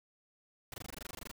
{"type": "noise bursts", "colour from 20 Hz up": "pink", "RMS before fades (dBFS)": -44, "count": 15, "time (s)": [0.72, 1.314], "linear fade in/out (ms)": 2, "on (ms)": 20, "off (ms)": 21, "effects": []}